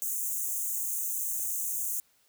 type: high-pass noise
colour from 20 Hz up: white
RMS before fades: -32 dBFS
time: 0.02-2 s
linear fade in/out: 0 ms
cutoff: 6200 Hz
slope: 96 dB/octave
effects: white hiss -67 dBFS RMS until 2.28 s